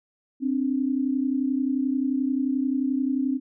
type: tone pair together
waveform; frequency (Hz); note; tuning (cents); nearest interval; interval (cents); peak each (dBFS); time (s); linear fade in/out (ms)
sine; 261.6 / 293; C4 / D4; 0 / -4; major second; 196; -23 / -27; 0.4-3.4; 50
effects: none